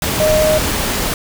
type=tone in noise; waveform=sine; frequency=619 Hz; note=D#5; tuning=9 cents flat; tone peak=-11 dBFS; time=0.2-0.58 s; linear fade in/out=2 ms; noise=pink; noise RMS=-18 dBFS; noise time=0.02-1.14 s; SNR=+4 dB; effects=none